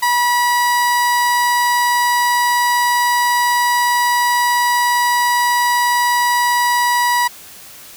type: tone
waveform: 30% pulse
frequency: 971 Hz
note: B5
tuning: 30 cents flat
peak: -10 dBFS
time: 0.02-7.28 s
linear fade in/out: 10 ms
effects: white hiss -38 dBFS RMS until 7.96 s